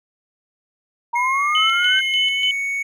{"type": "linear sweep", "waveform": "sine", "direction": "up", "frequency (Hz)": [932.3, 1567], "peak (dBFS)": -18, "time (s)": [1.13, 2.01], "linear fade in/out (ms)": 10}
{"type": "tone with pitch glide", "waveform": "triangle", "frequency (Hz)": [2148, 2224], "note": ["C7", "C#7"], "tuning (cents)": [45, 5], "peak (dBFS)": -19, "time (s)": [1.15, 2.83], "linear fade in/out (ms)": 10, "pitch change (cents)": 60, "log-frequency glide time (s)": [2.09, 2.42]}
{"type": "tone with tremolo", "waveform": "sine", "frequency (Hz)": 3017, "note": "F#7", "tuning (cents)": 33, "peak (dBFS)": -16, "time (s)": [1.55, 2.51], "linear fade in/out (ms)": 2, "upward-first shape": "square", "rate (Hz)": 3.4, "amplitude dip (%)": 50}
{"effects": []}